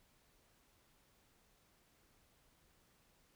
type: silence
effects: pink hiss -72 dBFS RMS until 3.35 s